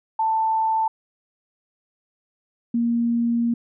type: tone pair in turn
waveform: sine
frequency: 886 / 234.7 Hz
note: A5 / A#3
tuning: +12 / +12 cents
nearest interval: octave + major seventh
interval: 2300 cents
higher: first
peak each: -18 dBFS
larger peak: neither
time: 0.19-0.88 / 2.74-3.54 s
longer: second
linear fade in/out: 5 ms
effects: none